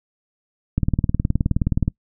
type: click train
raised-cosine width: 5 ms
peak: -6 dBFS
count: 22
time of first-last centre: 0.78-1.879 s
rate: 19.1 Hz
effects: noise-tail reverb RT60 0.1 s tail -24 dB re dry